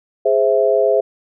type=chord; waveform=sine; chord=Ab augmented; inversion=none; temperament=equal; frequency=415.3 / 523.3 / 659.3 Hz; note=Ab4 / C5 / E5; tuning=0 / 0 / 0 cents; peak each=-16 dBFS; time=0.25-1.01 s; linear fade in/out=10 ms; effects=none